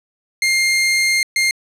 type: tone bursts at uneven times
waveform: sawtooth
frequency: 2116 Hz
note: C7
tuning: 19 cents sharp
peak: -10 dBFS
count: 2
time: 0.42-1.23 / 1.36-1.51 s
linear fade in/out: 2 ms
effects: low-pass 10000 Hz 12 dB/octave